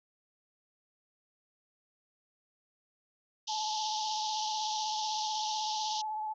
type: band-pass noise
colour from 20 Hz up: white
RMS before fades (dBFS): -38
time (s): 3.47-6.02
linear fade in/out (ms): 10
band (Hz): 2900 to 6200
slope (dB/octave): 96
type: tone with vibrato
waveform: sine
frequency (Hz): 861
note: A5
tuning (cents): -38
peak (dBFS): -33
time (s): 3.48-6.34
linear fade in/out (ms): 20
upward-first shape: triangle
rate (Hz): 16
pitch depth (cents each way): 29
effects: none